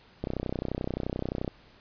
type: click train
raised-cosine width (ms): 2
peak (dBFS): -17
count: 40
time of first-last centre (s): 0.24-1.478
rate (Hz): 31.5
effects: pink hiss -57 dBFS RMS until 1.8 s + resampled to 11025 Hz